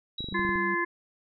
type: tone with exponential decay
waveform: sine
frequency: 3873 Hz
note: B7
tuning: 35 cents flat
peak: -31 dBFS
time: 0.18-0.74 s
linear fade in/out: 5 ms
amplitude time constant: 120 ms
type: clicks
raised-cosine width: 3 ms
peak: -25 dBFS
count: 8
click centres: 0.206 / 0.243 / 0.287 / 0.325 / 0.394 / 0.45 / 0.492 / 0.557 s
type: tone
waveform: sine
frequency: 194 Hz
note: G3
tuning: 18 cents flat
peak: -33 dBFS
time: 0.31-0.75 s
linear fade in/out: 10 ms
type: harmonic tone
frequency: 345.3 Hz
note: F4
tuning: 20 cents flat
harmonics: 1 / 3 / 5 / 6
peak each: -31 / -30 / -29 / -34 dBFS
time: 0.34-0.85 s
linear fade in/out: 10 ms
effects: none